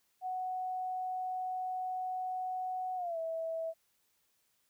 sine tone with pitch glide, 741 to 652.6 Hz, F#5 to E5, +2 to -18 cents, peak -34 dBFS, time 0.21-3.74 s, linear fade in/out 50 ms, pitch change -220 cents, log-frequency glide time 2.96-3.18 s, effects white hiss -75 dBFS RMS until 4.69 s

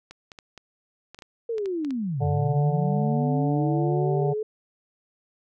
clicks, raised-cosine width 0.2 ms, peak -25 dBFS, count 11, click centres 0.11 / 0.318 / 0.388 / 0.577 / 1.146 / 1.189 / 1.222 / 1.582 / 1.658 / 1.848 / 1.907 s
sine linear two-way sweep, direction down then up, 473.8 to 88.6 to 435.6 Hz, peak -25 dBFS, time 1.49-4.43 s, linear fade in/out 5 ms, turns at 2.27 s
harmonic tone, 146.1 Hz, D3, 9 cents flat, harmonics 1 / 3 / 4 / 5 / 6, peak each -23 / -31 / -34 / -31 / -42 dBFS, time 2.2-4.34 s, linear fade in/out 20 ms
effects none

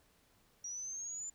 sine exponential sweep, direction up, 5720 to 7150 Hz, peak -40 dBFS, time 0.64-1.3 s, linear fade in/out 5 ms, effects pink hiss -70 dBFS RMS until 1.34 s

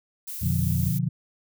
violet noise, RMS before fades -35 dBFS, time 0.27-0.99 s, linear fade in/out 10 ms
sine tone, 87.31 Hz, F2, in tune, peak -26 dBFS, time 0.41-0.9 s, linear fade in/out 10 ms
sine chord, B diminished, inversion none, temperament just, 123.47 / 148.16 / 177.8 Hz, B2 / D3 / F3, 0 / +16 / +31 cents, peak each -27 dBFS, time 0.43-1.09 s, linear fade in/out 5 ms
effects none

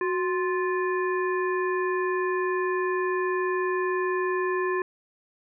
harmonic tone with a mistuned harmonic, 349.2 Hz, F4, in tune, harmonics 1 / 3 / 5 / 7, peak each -25 / -30 / -32 / -42 dBFS, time 0.01-4.82 s, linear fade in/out 2 ms, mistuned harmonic 1, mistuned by +95 cents, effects none

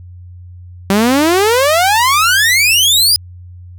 sawtooth exponential sweep, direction up, 190 to 5040 Hz, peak -5 dBFS, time 0.9-3.16 s, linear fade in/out 0 ms, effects added 89 Hz sine -31 dBFS peak until 3.78 s

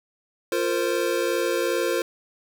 square chord, F suspended fourth, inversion none, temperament equal with one note detuned, 349.2 / 460.8 / 523.3 Hz, F4 / Bb4 / C5, 0 / -20 / 0 cents, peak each -27 dBFS, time 0.52-2.02 s, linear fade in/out 2 ms, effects none

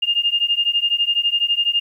sine beating tone pair, 2816 / 2828 Hz, F7 / F7, +14 / +21 cents, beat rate 12 Hz, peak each -19 dBFS, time 0.02-1.8 s, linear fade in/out 10 ms, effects 9-bit

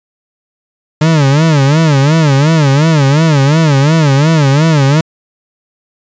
40% pulse tone with vibrato, 148.8 Hz, D3, 23 cents sharp, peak -5 dBFS, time 1.01-5.01 s, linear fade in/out 5 ms, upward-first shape sine, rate 2.8 Hz, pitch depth 170 cents each way, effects resampled to 16000 Hz

